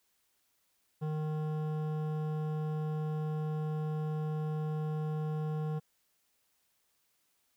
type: tone with hard clipping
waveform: sine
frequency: 154.1 Hz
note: D#3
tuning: 16 cents flat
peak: -34 dBFS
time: 1.01-5.8 s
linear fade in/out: 20 ms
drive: 13 dB
effects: white hiss -75 dBFS RMS until 7.56 s